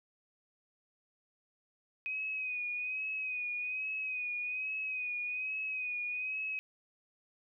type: tone with vibrato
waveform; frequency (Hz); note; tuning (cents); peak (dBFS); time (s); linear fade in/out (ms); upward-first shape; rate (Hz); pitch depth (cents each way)
sine; 2508; D#7; +13; -34; 2.06-6.59; 0; sine; 1.2; 45
effects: none